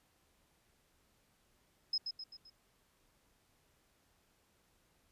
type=tone with echo; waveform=sine; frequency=5120 Hz; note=D#8; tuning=49 cents sharp; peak=-31 dBFS; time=1.93-1.98 s; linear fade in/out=5 ms; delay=130 ms; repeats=4; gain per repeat=-6 dB; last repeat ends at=2.5 s; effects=pink hiss -73 dBFS RMS until 5.11 s + resampled to 32000 Hz